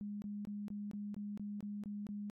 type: tone bursts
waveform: sine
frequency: 205.8 Hz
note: G#3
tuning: 16 cents flat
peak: -40 dBFS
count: 10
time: 0.01-2.299 s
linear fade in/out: 0 ms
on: 210 ms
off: 21 ms
effects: AAC 48 kbps